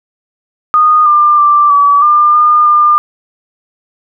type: tone with pitch steps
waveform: sine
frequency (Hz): 1231 / 1195 / 1178 / 1145 / 1199 / 1212 / 1202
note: D#6 / D6 / D6 / D6 / D6 / D#6 / D6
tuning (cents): -19 / +30 / +5 / -44 / +36 / -46 / +40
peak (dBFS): -4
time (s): 0.74-2.98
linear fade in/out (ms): 0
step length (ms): 320
effects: none